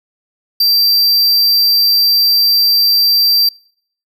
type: tone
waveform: square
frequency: 4699 Hz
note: D8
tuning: in tune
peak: -9 dBFS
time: 0.6-3.49 s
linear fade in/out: 5 ms
effects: noise-tail reverb RT60 0.6 s tail -26 dB re dry